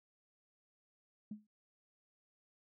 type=tone with exponential decay; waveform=sine; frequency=211.2 Hz; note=G#3; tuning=29 cents sharp; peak=-38 dBFS; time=1.31-1.47 s; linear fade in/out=5 ms; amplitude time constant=33 ms; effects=noise-tail reverb RT60 0.2 s tail -26 dB re dry + tanh soft clip ceiling -34 dBFS